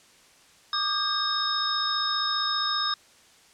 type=tone cluster; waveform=sine; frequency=1162 / 1217 / 1606 / 3718 / 5210 Hz; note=D6 / D#6 / G6 / A#7 / E8; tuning=-19 / -39 / +41 / -5 / -21 cents; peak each=-35 / -30 / -34 / -28 / -29 dBFS; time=0.73-2.94 s; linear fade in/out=2 ms; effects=white hiss -56 dBFS RMS until 3.53 s + low-pass 8000 Hz 12 dB/octave